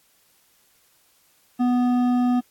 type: tone with hard clipping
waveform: sine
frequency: 246.9 Hz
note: B3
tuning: in tune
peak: -19 dBFS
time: 1.59-2.41 s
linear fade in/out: 20 ms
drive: 9 dB
effects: white hiss -61 dBFS RMS until 2.5 s + AAC 64 kbps